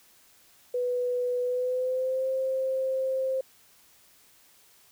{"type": "tone with pitch glide", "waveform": "sine", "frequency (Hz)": [493.9, 526.3], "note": ["B4", "C5"], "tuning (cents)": [0, 10], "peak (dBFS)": -25, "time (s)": [0.74, 3.41], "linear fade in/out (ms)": 5, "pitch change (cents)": 110, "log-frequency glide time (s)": [1.42, 2.29], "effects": ["white hiss -59 dBFS RMS until 4.91 s"]}